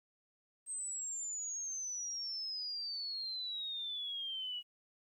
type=exponential sweep; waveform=sine; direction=down; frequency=8372 to 2895 Hz; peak=-38 dBFS; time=0.66-4.63 s; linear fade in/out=50 ms; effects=12-bit